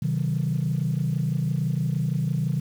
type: chord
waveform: sine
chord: C diminished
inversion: none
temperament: just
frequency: 130.81 / 156.98 / 188.37 Hz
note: C3 / Eb3 / Gb3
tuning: 0 / +16 / +31 cents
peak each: -25 / -24 / -29 dBFS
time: 0.02-2.6 s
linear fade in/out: 5 ms
effects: tanh soft clip ceiling -16 dBFS + 8-bit